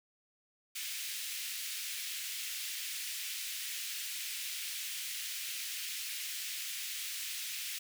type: high-pass noise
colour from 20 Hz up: pink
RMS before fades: -40 dBFS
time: 0.75-7.79 s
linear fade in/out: 10 ms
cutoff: 2200 Hz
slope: 24 dB/octave
effects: none